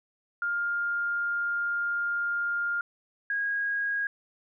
sine tone pair in turn, 1406 / 1640.4 Hz, F6 / G#6, +11 / -22 cents, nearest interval minor third, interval 267 cents, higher second, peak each -26 dBFS, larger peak neither, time 0.42-2.81 / 3.3-4.07 s, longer first, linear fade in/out 2 ms, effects none

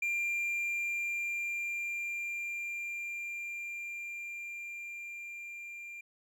triangle tone with level ramp, 2385 Hz, D7, 26 cents sharp, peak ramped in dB -28 to -41 dBFS, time 0.02-6.01 s, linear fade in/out 5 ms, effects none

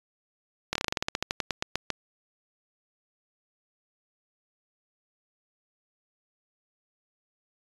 slowing click train, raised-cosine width 0.2 ms, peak -9 dBFS, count 18, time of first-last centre 0.73-1.903 s, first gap 24 ms, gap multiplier 1.12, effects resampled to 24000 Hz

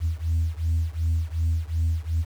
sine beating tone pair, 80.6 / 83.3 Hz, E2 / E2, -38 / +19 cents, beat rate 2.7 Hz, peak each -23 / -24 dBFS, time 0-2.25 s, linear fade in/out 50 ms, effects tanh soft clip ceiling -17 dBFS + 8-bit

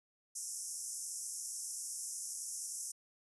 white band-pass noise, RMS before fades -43 dBFS, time 0.35-2.92 s, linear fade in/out 10 ms, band 5400 to 11000 Hz, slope 96 dB/octave, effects none

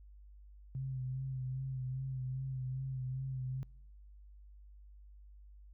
sine tone with vibrato, 130.81 Hz, C3, in tune, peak -36 dBFS, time 0.75-3.63 s, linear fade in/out 0 ms, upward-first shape sine, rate 2.5 Hz, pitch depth 36 cents each way, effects noise-tail reverb RT60 1.0 s tail -26 dB re dry + added 50 Hz sine -53 dBFS peak until 5.73 s

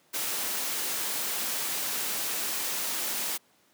white noise, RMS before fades -31 dBFS, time 0.13-3.38 s, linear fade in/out 20 ms, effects pink hiss -64 dBFS RMS until 3.73 s + high-pass 200 Hz 12 dB/octave

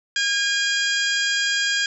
harmonic tone, 813 Hz, G#5, 37 cents flat, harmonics 2 / 3 / 4 / 5 / 6 / 7 / 8 / 9, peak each -22 / -31 / -25 / -37 / -27 / -37 / -35 / -32 dBFS, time 0.16-1.86 s, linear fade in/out 2 ms, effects none

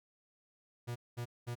45% pulse tone bursts, 120 Hz, B2, 49 cents flat, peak -37 dBFS, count 3, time 0.87-1.554 s, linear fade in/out 20 ms, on 88 ms, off 210 ms, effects none

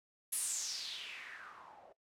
blue noise with low-pass filter sweep, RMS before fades -43 dBFS, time 0.32-1.93 s, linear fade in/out 10 ms, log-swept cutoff 11000 to 590 Hz, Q 4.7, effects noise-tail reverb RT60 0.1 s tail -19 dB re dry

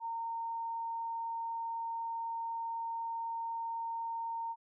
sine tone, 918 Hz, A#5, 27 cents flat, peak -35 dBFS, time 0-4.56 s, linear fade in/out 50 ms, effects none

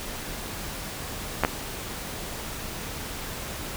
clicks, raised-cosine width 0.5 ms, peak -5 dBFS, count 2, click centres 1.436 / 1.449 s, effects pink hiss -35 dBFS RMS until 3.76 s

